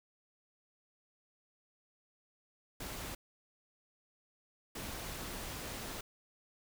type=noise bursts at uneven times; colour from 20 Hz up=pink; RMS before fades=-43 dBFS; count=2; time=2.8-3.15 / 4.75-6.01 s; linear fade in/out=5 ms; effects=none